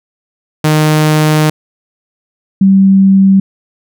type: tone pair in turn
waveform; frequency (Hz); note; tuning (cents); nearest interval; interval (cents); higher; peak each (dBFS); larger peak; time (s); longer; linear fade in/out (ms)
sawtooth / sine; 153.9 / 193.53; D#3 / G3; -19 / -22; major third; 397; second; -3; neither; 0.64-1.5 / 2.61-3.4; first; 5
effects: none